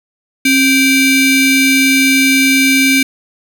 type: ring-modulated tone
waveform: 40% pulse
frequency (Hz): 1299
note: E6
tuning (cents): -26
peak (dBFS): -4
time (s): 0.45-3.03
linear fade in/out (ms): 5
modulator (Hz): 1030
effects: none